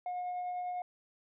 sine tone with tremolo, 720 Hz, F#5, 47 cents flat, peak -31 dBFS, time 0.06-0.82 s, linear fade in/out 2 ms, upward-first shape triangle, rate 10 Hz, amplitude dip 30%, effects tanh soft clip ceiling -33 dBFS

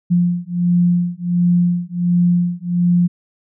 sine beating tone pair, 174.8 / 176.2 Hz, F3 / F3, +2 / +16 cents, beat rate 1.4 Hz, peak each -16 dBFS, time 0.1-3.08 s, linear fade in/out 20 ms, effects none

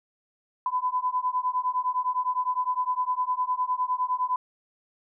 sine beating tone pair, 1000 / 1009.8 Hz, B5 / B5, +21 / +38 cents, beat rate 9.8 Hz, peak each -27 dBFS, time 0.66-4.36 s, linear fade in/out 2 ms, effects none

